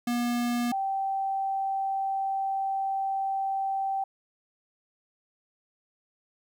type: tone pair in turn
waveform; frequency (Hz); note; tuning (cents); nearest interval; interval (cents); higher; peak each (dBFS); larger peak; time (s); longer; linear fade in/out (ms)
square / sine; 240.4 / 777.9; B3 / G5; -46 / -14; octave + minor sixth; 2032; second; -26; neither; 0.07-0.72 / 0.72-4.04; second; 5
effects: 11-bit